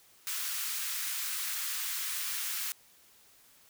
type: high-pass noise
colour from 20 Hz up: white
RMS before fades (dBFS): -35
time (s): 0.27-2.72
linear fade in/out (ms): 0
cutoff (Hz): 1200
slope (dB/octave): 24
effects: white hiss -61 dBFS RMS until 3.69 s